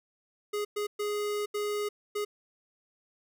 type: tone bursts at uneven times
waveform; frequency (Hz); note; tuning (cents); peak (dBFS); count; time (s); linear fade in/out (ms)
square; 415.3; G#4; 0; -30; 5; 0.53-0.65 / 0.76-0.87 / 0.99-1.46 / 1.54-1.89 / 2.15-2.25; 10
effects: none